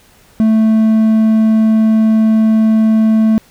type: tone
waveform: triangle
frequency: 220 Hz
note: A3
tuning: in tune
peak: -5 dBFS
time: 0.4-3.38 s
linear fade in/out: 0 ms
effects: pink hiss -47 dBFS RMS until 3.5 s